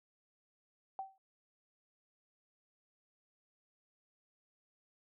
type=tone with exponential decay; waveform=sine; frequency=772 Hz; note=G5; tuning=27 cents flat; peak=-35 dBFS; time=0.99-1.18 s; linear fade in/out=1 ms; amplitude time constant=41 ms; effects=none